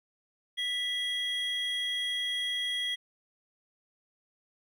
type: tone pair together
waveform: triangle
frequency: 1974 / 3289 Hz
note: B6 / G#7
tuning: -1 / -18 cents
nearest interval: major sixth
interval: 883 cents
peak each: -34 / -29 dBFS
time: 0.57-2.96 s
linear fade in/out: 20 ms
effects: none